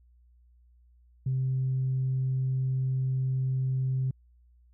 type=tone; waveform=sine; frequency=130.81 Hz; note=C3; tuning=in tune; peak=-24 dBFS; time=1.26-4.11 s; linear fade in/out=5 ms; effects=tanh soft clip ceiling -21 dBFS + added 60 Hz sine -57 dBFS peak until 4.73 s